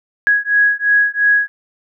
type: beating tone pair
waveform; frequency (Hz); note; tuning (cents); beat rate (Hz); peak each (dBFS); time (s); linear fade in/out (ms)
sine; 1661.2 / 1664.1; G#6 / G#6; 0 / +3; 2.9; -14; 0.27-1.48; 0
effects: none